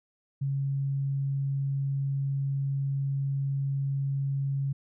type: tone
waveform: sine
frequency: 137.9 Hz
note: C#3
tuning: 9 cents flat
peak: -26 dBFS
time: 0.41-4.73 s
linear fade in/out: 10 ms
effects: none